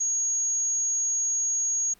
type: tone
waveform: sine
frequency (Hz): 6620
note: G#8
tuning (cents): -6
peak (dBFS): -23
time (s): 0-1.94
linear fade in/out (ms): 10
effects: pink hiss -60 dBFS RMS until 1.99 s